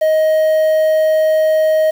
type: tone with quantisation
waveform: triangle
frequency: 627 Hz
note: D#5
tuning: 13 cents sharp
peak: -8 dBFS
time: 0.01-1.91 s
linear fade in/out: 10 ms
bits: 6
effects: none